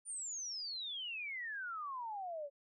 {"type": "exponential sweep", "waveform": "sine", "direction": "down", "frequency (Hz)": [9380, 552], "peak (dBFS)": -40, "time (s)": [0.05, 2.5], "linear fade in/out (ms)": 50, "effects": []}